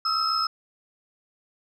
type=tone cluster; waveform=sine; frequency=1277 / 1344 / 5170 Hz; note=D#6 / E6 / E8; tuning=+45 / +33 / -34 cents; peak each=-25 / -27 / -25 dBFS; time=0.05-0.47 s; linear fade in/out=5 ms; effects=tanh soft clip ceiling -15 dBFS